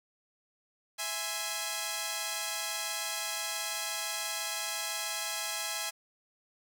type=chord; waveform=5% pulse; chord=E augmented; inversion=none; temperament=equal with one note detuned; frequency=659.3 / 830.6 / 1042.9 Hz; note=E5 / G#5 / B#5; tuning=0 / 0 / -6 cents; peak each=-27 / -24 / -28 dBFS; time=0.98-5.91 s; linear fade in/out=20 ms; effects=none

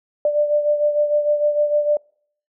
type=beating tone pair; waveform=sine; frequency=591 / 597.6 Hz; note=D5 / D5; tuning=+11 / +30 cents; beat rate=6.6 Hz; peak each=-16 / -23 dBFS; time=0.25-1.97 s; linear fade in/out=2 ms; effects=noise-tail reverb RT60 0.6 s tail -26 dB re dry

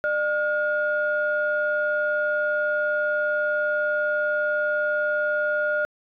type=tone pair together; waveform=sine; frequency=600 / 1427.9 Hz; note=D5 / F6; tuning=+37 / +38 cents; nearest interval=octave + minor third; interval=1501 cents; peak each=-23 dBFS; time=0.04-5.85 s; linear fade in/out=0 ms; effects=tanh soft clip ceiling -13 dBFS

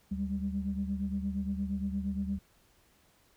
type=tone cluster; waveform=sine; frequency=75.1 / 195 / 203.6 Hz; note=D2 / G3 / G#3; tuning=+39 / -9 / -34 cents; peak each=-38 / -32 / -37 dBFS; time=0.11-2.39 s; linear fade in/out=10 ms; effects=tanh soft clip ceiling -22 dBFS + pink hiss -66 dBFS RMS until 3.36 s

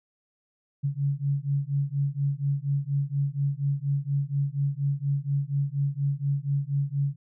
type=beating tone pair; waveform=sine; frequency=138.59 / 142.79 Hz; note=C#3 / D3; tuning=0 / -48 cents; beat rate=4.2 Hz; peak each=-27 dBFS; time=0.83-7.16 s; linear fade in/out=20 ms; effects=none

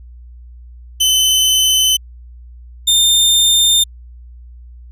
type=tone pair in turn; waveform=sawtooth; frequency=3041 / 3616 Hz; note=F#7 / A7; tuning=+47 / +47 cents; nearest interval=minor third; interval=300 cents; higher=second; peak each=-7 / -6 dBFS; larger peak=second; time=1-1.97 / 2.87-3.84 s; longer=neither; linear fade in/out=10 ms; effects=added 60 Hz sine -34 dBFS peak until 4.91 s + resampled to 32000 Hz

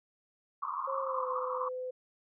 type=band-pass noise; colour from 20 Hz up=pink; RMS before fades=-36 dBFS; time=0.62-1.69 s; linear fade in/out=5 ms; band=1000 to 1200 Hz; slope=96 dB/octave
type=tone with pitch glide; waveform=sine; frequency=538 to 507.8 Hz; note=C5 to B4; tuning=+48 to +48 cents; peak=-35 dBFS; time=0.87-1.91 s; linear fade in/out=10 ms; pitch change=-100 cents; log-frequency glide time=1-1.28 s
effects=none

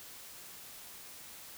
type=silence; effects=white hiss -50 dBFS RMS until 1.57 s

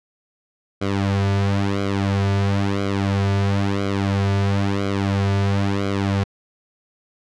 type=tone with flanger; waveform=sawtooth; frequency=99 Hz; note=G2; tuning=18 cents sharp; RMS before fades=-20 dBFS; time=0.81-6.24 s; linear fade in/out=10 ms; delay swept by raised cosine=1.1 to 3.8 ms; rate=0.99 Hz; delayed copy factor=-1; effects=low-pass 5000 Hz 12 dB/octave

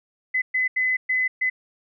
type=tone bursts at uneven times; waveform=sine; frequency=2021 Hz; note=B6; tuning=39 cents sharp; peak=-19 dBFS; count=5; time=0.34-0.42 / 0.54-0.68 / 0.76-0.97 / 1.09-1.28 / 1.41-1.5 s; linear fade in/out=10 ms; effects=none

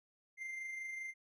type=tone with amplitude modulation; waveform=triangle; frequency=2093 Hz; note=C7; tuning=in tune; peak=-38 dBFS; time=0.37-1.14 s; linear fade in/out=50 ms; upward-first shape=sine; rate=25.1 Hz; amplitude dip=35%; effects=resampled to 32000 Hz

